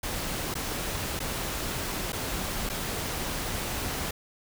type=noise with dropouts; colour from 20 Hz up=pink; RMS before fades=-32 dBFS; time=0.03-4.11 s; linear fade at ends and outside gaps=5 ms; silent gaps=0.542-0.552 / 1.193-1.201 / 2.122-2.129 / 2.692-2.697 s; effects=none